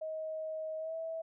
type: tone with pitch glide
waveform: sine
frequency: 631 to 651 Hz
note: D#5 to E5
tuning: +24 to -22 cents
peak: -36 dBFS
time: 0.01-1.22 s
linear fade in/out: 10 ms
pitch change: +54 cents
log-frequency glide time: 0.78-0.95 s
effects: none